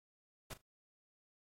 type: noise with echo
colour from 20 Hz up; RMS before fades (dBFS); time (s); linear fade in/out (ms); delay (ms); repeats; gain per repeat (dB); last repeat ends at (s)
pink; -45; 0.5-0.54; 10; 39; 2; -15; 0.618
effects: MP3 64 kbps